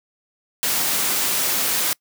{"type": "noise", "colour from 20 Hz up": "white", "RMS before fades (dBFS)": -21, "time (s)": [0.63, 1.93], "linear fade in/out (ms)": 0, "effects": ["noise-tail reverb RT60 0.1 s tail -25 dB re dry", "high-pass 150 Hz 12 dB/octave"]}